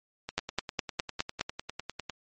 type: two click trains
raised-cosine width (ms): 0.2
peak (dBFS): -10 / -18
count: 6 / 19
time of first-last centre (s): 0.38-1.411 / 0.29-2.097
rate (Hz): 4.85 / 9.96
effects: MP3 32 kbps

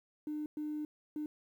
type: tone bursts at uneven times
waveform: triangle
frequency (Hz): 301.7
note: D4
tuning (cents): +47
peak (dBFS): -32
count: 3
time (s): 0.27-0.46 / 0.57-0.85 / 1.16-1.26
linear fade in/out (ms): 2
effects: tanh soft clip ceiling -33 dBFS + 11-bit

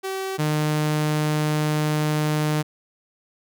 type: tone pair in turn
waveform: sawtooth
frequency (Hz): 383.3 / 152.11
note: G4 / D#3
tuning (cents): -39 / -39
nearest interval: octave + major third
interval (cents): 1600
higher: first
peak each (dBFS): -22 / -16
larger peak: second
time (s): 0.03-0.38 / 0.38-2.63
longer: second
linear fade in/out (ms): 20
effects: none

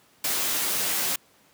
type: noise with comb filter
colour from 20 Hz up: white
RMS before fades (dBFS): -26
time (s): 0.24-1.16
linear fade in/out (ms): 5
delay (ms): 12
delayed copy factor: -0.65
effects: pink hiss -59 dBFS RMS until 1.53 s + high-pass 150 Hz 12 dB/octave

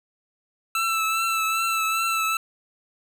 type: tone with vibrato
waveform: 25% pulse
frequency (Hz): 1325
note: E6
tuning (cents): +9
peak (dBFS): -18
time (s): 0.75-2.37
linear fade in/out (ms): 2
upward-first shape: triangle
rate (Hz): 2.5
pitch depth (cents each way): 32
effects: none

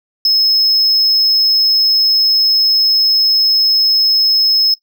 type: tone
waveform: triangle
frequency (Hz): 5180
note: E8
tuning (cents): -31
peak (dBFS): -7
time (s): 0.25-4.74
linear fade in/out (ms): 2
effects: noise-tail reverb RT60 0.1 s tail -19 dB re dry

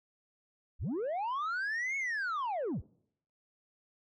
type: linear two-way sweep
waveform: sine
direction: up then down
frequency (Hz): 31.65 to 2221 to 31.65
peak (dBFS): -29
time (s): 0.79-2.82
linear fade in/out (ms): 50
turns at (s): 1.97
effects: noise-tail reverb RT60 0.7 s tail -26 dB re dry + tanh soft clip ceiling -31 dBFS

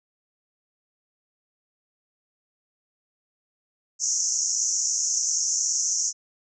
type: band-pass noise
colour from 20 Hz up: white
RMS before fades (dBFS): -25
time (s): 3.99-6.13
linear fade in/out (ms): 50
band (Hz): 5600 to 7000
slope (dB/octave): 96
effects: none

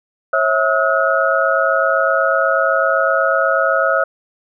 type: tone cluster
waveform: sine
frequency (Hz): 544 / 652 / 1284 / 1445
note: C#5 / E5 / E6 / F#6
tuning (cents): -33 / -19 / -46 / -41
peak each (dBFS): -18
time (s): 0.33-4.04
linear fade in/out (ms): 5
effects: none

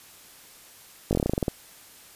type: slowing click train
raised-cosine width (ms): 2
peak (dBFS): -10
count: 12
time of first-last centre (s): 1.11-1.482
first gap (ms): 19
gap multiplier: 1.11
effects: white hiss -50 dBFS RMS until 2.15 s + resampled to 32000 Hz

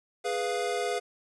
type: chord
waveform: square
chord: F diminished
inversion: first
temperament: equal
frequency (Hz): 415.3 / 493.9 / 698.5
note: Ab4 / Cb5 / F5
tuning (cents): 0 / 0 / 0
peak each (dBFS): -33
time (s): 0.24-1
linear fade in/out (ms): 20
effects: resampled to 24000 Hz + 10-bit

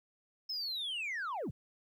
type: linear sweep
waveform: sine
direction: down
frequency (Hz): 5274 to 73.42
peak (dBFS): -33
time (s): 0.49-1.51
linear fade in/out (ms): 10
effects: tanh soft clip ceiling -34 dBFS + 12-bit

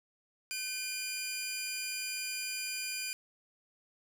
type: tone pair together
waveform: 15% pulse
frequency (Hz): 1529 / 2417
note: G6 / D7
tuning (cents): -44 / +49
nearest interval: minor sixth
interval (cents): 793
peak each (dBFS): -39 / -29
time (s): 0.51-3.13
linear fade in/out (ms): 0
effects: none

